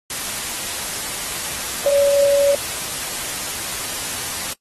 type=tone in noise; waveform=sine; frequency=565 Hz; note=C#5; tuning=33 cents sharp; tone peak=-12 dBFS; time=1.86-2.55 s; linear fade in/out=2 ms; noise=white; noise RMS=-26 dBFS; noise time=0.1-4.53 s; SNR=+11 dB; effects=noise-tail reverb RT60 0.1 s tail -20 dB re dry + AAC 32 kbps